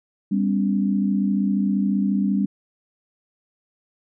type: tone cluster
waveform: sine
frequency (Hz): 198.5 / 253.3 / 284.2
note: G3 / B3 / C#4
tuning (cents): +22 / +44 / +43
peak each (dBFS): -19 / -27 / -26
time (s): 0.31-2.46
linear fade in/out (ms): 10
effects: none

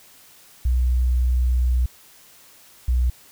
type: tone pair in turn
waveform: sine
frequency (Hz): 62 / 61.61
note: B1 / B1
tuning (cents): +7 / -4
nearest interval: unison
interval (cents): 11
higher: first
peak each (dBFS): -16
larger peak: neither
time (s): 0.65-1.86 / 2.88-3.1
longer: first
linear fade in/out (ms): 5
effects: white hiss -50 dBFS RMS until 3.31 s

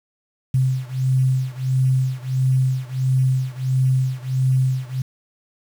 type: beating tone pair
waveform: sine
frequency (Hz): 129.7 / 131.2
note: C3 / C3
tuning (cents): -15 / +5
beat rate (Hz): 1.5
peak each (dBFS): -19 / -20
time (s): 0.54-5.02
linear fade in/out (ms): 5
effects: 7-bit

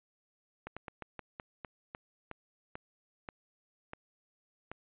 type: slowing click train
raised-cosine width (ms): 0.5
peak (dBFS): -26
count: 13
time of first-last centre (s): 0.67-4.716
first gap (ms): 96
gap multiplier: 1.21
effects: resampled to 8000 Hz

